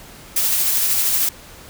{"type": "noise with tremolo", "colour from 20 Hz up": "blue", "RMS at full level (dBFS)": -17, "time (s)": [0.36, 1.29], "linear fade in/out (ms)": 5, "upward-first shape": "sine", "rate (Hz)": 13, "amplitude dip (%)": 25, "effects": ["pink hiss -41 dBFS RMS until 1.69 s"]}